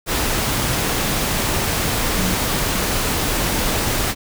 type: tone in noise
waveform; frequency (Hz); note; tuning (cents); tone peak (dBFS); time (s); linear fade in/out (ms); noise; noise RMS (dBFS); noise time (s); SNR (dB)
sine; 184.4; F#3; -6; -20; 2.13-2.36; 50; pink; -20; 0.06-4.15; -3
effects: none